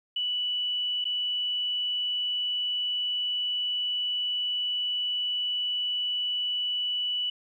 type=tone with dropouts; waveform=sine; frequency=2960 Hz; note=F#7; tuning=in tune; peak=-26 dBFS; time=0.16-7.3 s; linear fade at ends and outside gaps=5 ms; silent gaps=1.043-1.052 s; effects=11-bit